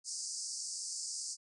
pink band-pass noise, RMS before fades -41 dBFS, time 0.04-1.37 s, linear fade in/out 50 ms, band 4700 to 9200 Hz, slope 96 dB/octave, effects none

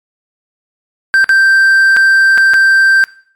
triangle tone with dropouts, 1568 Hz, G6, in tune, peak -3 dBFS, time 1.14-3.04 s, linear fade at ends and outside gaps 0 ms, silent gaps 1.243-1.292 / 1.965-1.969 / 2.376-2.38 / 2.536-2.541 s, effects noise-tail reverb RT60 0.5 s tail -20 dB re dry + MP3 96 kbps

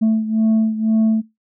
sine beating tone pair, 220 / 222 Hz, A3 / A3, 0 / +16 cents, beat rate 2 Hz, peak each -13 / -17 dBFS, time 0.01-1.22 s, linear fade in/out 20 ms, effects noise-tail reverb RT60 0.2 s tail -22 dB re dry + tanh soft clip ceiling -11 dBFS

